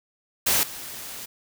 white noise with level steps, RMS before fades -21 / -37 dBFS, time 0.46-1.26 s, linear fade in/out 10 ms, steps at 0.63 s, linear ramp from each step 2 ms, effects none

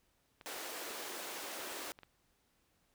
clicks, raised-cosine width 0.3 ms, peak -36 dBFS, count 10, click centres 0.412 / 0.564 / 0.907 / 1.441 / 1.603 / 1.718 / 1.877 / 1.907 / 1.989 / 2.033 s
pink high-pass noise, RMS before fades -44 dBFS, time 0.46-1.92 s, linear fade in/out 0 ms, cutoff 320 Hz, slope 24 dB/octave
effects pink hiss -75 dBFS RMS until 2.94 s

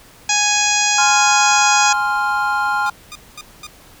harmonic tone, 830.6 Hz, G#5, in tune, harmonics 1 / 2 / 3 / 4 / 5 / 6 / 7 / 8 / 9, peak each -21 / -24 / -20 / -24 / -27 / -24 / -25 / -19 / -26 dBFS, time 0.29-1.93 s, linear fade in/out 5 ms
triangle chord, F minor, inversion first, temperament equal, 830.6 / 1046.5 / 1396.9 Hz, Ab5 / C6 / F6, 0 / 0 / 0 cents, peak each -18 / -21 / -17 dBFS, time 0.98-2.9 s, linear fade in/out 5 ms
10% pulse tone bursts, 1219 Hz, D#6, 36 cents flat, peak -22 dBFS, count 4, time 2.86-3.668 s, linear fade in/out 2 ms, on 37 ms, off 220 ms
effects pink hiss -45 dBFS RMS until 4 s

